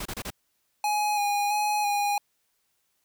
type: noise bursts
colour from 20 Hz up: pink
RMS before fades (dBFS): -34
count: 4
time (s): 0-0.304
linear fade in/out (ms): 5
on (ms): 55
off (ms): 28
type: tone with vibrato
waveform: square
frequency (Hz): 828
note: G#5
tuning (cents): -5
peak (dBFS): -24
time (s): 0.84-2.18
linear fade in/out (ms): 2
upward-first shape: square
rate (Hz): 1.5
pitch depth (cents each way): 20
effects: white hiss -73 dBFS RMS until 3.04 s